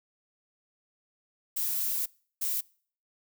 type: noise bursts at uneven times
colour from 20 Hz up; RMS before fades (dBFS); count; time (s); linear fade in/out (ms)
violet; -30; 2; 1.56-2.06 / 2.41-2.61; 10
effects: noise-tail reverb RT60 0.5 s tail -25 dB re dry